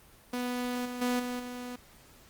sawtooth tone with level steps, 246.9 Hz, B3, in tune, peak -27 / -32 / -23 / -29 / -34 dBFS, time 0.33-1.76 s, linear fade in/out 5 ms, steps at 0.85 / 1.01 / 1.19 / 1.39 s, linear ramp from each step 10 ms, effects pink hiss -57 dBFS RMS until 2.29 s + Opus 24 kbps

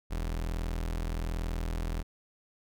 35% pulse tone, 41.2 Hz, E1, in tune, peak -29 dBFS, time 0.1-2.03 s, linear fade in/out 20 ms, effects none

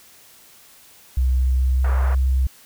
sine tone with pitch glide, 63.9 to 65.36 Hz, C2 to C2, -40 to -1 cents, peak -15 dBFS, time 1.17-2.47 s, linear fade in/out 5 ms, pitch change +39 cents, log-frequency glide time 1.37-2.05 s
white band-pass noise, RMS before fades -33 dBFS, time 1.84-2.15 s, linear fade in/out 5 ms, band 440 to 1500 Hz, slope 24 dB/octave
effects white hiss -49 dBFS RMS until 2.65 s

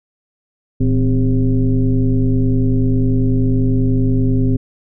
sine tone with frequency modulation, 116.9 Hz, A#2, 5 cents sharp, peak -11 dBFS, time 0.8-4.57 s, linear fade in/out 10 ms, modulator 142 Hz, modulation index 1.3, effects none

